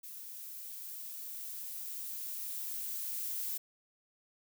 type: noise with level ramp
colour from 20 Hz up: violet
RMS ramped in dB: -47 to -37 dBFS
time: 0.03-3.58 s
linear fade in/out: 10 ms
effects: none